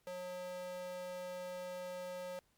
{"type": "tone with high-pass filter", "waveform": "square", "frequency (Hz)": 180.7, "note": "F#3", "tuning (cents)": -41, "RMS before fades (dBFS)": -44, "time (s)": [0.07, 2.39], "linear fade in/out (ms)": 0, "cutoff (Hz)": 450, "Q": 4.1, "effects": ["pink hiss -75 dBFS RMS until 2.57 s", "MP3 96 kbps"]}